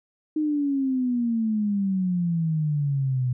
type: exponential sweep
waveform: sine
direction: down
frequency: 311.1 to 123.47 Hz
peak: -21 dBFS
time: 0.36-3.33 s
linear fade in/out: 5 ms
effects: none